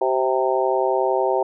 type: harmonic tone with a mistuned harmonic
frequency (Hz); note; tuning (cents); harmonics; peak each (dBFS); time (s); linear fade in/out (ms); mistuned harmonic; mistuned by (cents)
130.8; C3; 0; 3 / 4 / 5 / 6 / 7; -22 / -23 / -24 / -25 / -25; 0.01-1.43; 5; 3; -27
effects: none